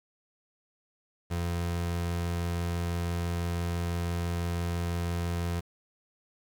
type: tone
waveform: 30% pulse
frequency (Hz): 86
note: F2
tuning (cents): -26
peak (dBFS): -26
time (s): 1.3-5.61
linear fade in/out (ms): 20
effects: 9-bit